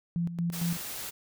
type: tone with tremolo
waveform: sine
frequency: 170.7 Hz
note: F3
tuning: 39 cents flat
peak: -26 dBFS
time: 0.16-0.77 s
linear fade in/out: 0 ms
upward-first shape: square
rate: 4.4 Hz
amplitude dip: 65%
type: noise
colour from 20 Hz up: white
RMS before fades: -38 dBFS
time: 0.52-1.11 s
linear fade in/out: 20 ms
effects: none